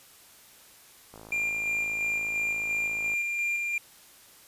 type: click train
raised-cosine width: 1 ms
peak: -32 dBFS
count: 109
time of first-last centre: 1.14-3.136 s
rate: 54.1 Hz
type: tone with tremolo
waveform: triangle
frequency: 2392 Hz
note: D7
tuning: 31 cents sharp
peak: -24 dBFS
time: 1.32-3.78 s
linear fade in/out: 2 ms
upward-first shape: square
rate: 2.9 Hz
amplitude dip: 25%
effects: white hiss -54 dBFS RMS until 4.47 s + resampled to 32000 Hz